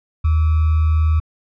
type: tone with sample-and-hold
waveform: sine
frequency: 78.8 Hz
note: D#2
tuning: 23 cents sharp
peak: -12 dBFS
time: 0.24-1.2 s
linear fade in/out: 10 ms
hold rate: 1225 Hz
effects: low-pass 2000 Hz 12 dB/octave